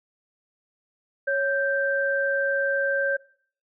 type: tone pair together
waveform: sine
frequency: 554 / 1568 Hz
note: C#5 / G6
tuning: -1 / 0 cents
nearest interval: octave + tritone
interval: 1801 cents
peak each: -24 dBFS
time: 1.27-3.17 s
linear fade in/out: 10 ms
effects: noise-tail reverb RT60 0.5 s tail -20 dB re dry

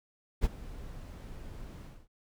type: noise with ADSR envelope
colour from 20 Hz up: brown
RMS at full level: -26 dBFS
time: 0.41-2.08 s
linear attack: 36 ms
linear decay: 28 ms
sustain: -18 dB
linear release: 250 ms
effects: none

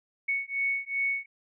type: beating tone pair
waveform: sine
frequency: 2217 / 2219.6 Hz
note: C#7 / C#7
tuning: 0 / +2 cents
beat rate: 2.6 Hz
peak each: -30 dBFS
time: 0.28-1.26 s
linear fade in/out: 10 ms
effects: none

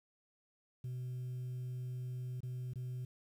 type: tone with dropouts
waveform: sine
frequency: 126 Hz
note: B2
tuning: 35 cents sharp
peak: -36 dBFS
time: 0.84-3.05 s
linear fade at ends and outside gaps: 5 ms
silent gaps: 2.405-2.431 / 2.735-2.756 s
effects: tanh soft clip ceiling -38 dBFS + 11-bit

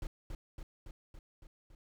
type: noise with echo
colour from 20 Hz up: brown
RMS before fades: -38 dBFS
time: 0.02-0.07 s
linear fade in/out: 2 ms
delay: 280 ms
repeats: 6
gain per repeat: -3 dB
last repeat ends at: 1.75 s
effects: none

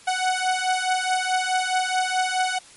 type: beating tone pair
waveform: sawtooth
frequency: 740 / 744.7 Hz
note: F#5 / F#5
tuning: 0 / +11 cents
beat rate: 4.7 Hz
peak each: -20 / -20 dBFS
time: 0.07-2.59 s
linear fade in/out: 10 ms
effects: white hiss -48 dBFS RMS until 2.76 s + MP3 48 kbps

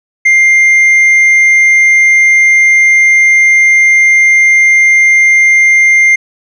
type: tone with tanh clipping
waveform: sine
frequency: 2100 Hz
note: C7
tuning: 6 cents sharp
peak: -4 dBFS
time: 0.25-6.16 s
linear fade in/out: 10 ms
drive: 3 dB
effects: none

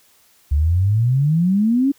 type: exponential sweep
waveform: sine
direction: up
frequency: 69.3 to 285.1 Hz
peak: -13 dBFS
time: 0.51-1.92 s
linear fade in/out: 10 ms
effects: white hiss -55 dBFS RMS until 1.98 s

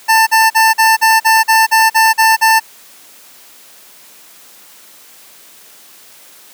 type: tone bursts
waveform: 25% pulse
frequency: 890 Hz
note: A5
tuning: 20 cents sharp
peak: -3 dBFS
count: 11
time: 0.08-2.6 s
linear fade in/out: 20 ms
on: 190 ms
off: 43 ms
effects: white hiss -41 dBFS RMS until 6.53 s + high-pass 200 Hz 12 dB/octave

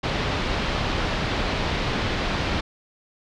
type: low-pass noise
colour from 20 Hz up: pink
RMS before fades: -25 dBFS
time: 0.03-2.61 s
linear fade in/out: 10 ms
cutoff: 4400 Hz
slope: 24 dB/octave
effects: none

